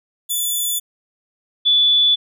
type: tone pair in turn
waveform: 5% pulse / sine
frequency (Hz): 3477 / 3460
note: A7 / A7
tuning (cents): -21 / -30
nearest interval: unison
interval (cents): 9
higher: first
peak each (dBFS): -11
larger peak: neither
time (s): 0.29-0.8 / 1.65-2.16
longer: neither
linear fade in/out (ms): 20
effects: none